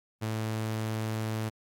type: tone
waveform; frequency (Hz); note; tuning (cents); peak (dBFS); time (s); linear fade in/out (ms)
sawtooth; 110; A2; 0; -26; 0.21-1.5; 20
effects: AAC 64 kbps